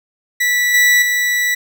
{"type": "tone with level steps", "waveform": "40% pulse", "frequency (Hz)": 1959, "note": "B6", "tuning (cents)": -15, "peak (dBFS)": [-12, -8, -13], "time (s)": [0.4, 1.55], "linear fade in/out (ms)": 10, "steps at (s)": [0.74, 1.02], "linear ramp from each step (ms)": 2, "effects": []}